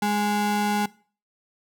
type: ring-modulated tone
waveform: square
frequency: 311.1 Hz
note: D#4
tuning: in tune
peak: -19 dBFS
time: 0.02-0.86 s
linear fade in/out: 5 ms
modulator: 518 Hz
effects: noise-tail reverb RT60 0.4 s tail -20 dB re dry